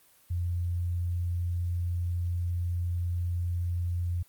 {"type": "tone", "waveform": "sine", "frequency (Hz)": 87.31, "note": "F2", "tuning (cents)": 0, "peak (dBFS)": -27, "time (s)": [0.3, 4.23], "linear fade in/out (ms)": 10, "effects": ["white hiss -61 dBFS RMS until 4.28 s", "Opus 32 kbps"]}